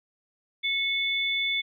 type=tone pair together; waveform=sine; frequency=2200 / 3492 Hz; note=C#7 / A7; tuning=-14 / -14 cents; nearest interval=minor sixth; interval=800 cents; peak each=-27 dBFS; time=0.63-1.62 s; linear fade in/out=20 ms; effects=none